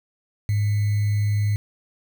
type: tone with sample-and-hold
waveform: sine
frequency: 103.83 Hz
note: G#2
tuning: in tune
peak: -18 dBFS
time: 0.49-1.56 s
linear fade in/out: 0 ms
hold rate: 2100 Hz
effects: none